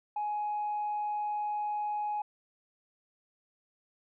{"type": "tone", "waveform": "sine", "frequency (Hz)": 837, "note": "G#5", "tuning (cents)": 13, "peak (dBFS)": -29, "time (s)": [0.16, 2.22], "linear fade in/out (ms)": 5, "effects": ["tanh soft clip ceiling -27 dBFS"]}